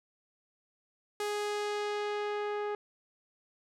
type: tone with low-pass filter sweep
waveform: sawtooth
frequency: 415.3 Hz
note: G#4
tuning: in tune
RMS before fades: -34 dBFS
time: 1.2-2.75 s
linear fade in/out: 2 ms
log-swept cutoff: 12000 to 1600 Hz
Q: 0.71
effects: none